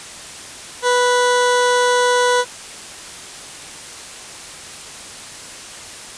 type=tone; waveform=20% pulse; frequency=492.5 Hz; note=B4; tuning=5 cents flat; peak=-8 dBFS; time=0.82-2.45 s; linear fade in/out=50 ms; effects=white hiss -34 dBFS RMS until 6.17 s + resampled to 22050 Hz